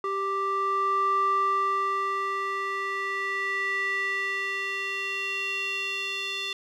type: tone with band-pass filter sweep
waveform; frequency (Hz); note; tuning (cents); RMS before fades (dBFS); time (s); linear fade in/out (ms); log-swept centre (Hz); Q
square; 392; G4; 0; -28; 0.04-6.53; 2; 930 to 3300; 4.3
effects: none